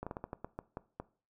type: slowing click train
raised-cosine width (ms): 1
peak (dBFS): -25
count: 10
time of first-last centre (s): 0.03-1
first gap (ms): 36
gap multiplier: 1.26
effects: noise-tail reverb RT60 0.4 s tail -19 dB re dry